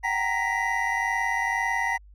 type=tone cluster; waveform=triangle; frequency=752 / 790 / 928 / 1899 / 2001 Hz; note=F#5 / G5 / A#5 / A#6 / B6; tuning=+28 / +13 / -8 / +32 / +22 cents; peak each=-32 / -31 / -27 / -27 / -27 dBFS; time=0.03-1.98 s; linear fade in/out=20 ms; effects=added 50 Hz sine -47 dBFS peak until 2.14 s